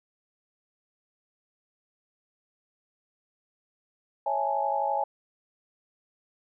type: chord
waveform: sine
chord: A major seventh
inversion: first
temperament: equal with one note detuned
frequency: 554.4 / 659.3 / 828.2 / 880 Hz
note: C#5 / E5 / G#5 / A5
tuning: 0 / 0 / -5 / 0 cents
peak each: -32 / -33 / -27 / -32 dBFS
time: 4.26-5.04 s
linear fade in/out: 5 ms
effects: none